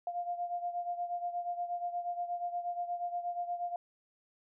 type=beating tone pair; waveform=sine; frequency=700 / 708.4 Hz; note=F5 / F5; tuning=+4 / +24 cents; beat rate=8.4 Hz; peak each=-35 / -40 dBFS; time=0.07-3.76 s; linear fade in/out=2 ms; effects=none